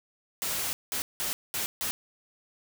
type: noise bursts at uneven times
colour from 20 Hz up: white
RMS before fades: -31 dBFS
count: 5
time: 0.42-0.73 / 0.92-1.02 / 1.2-1.33 / 1.54-1.66 / 1.81-1.91 s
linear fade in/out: 0 ms
effects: none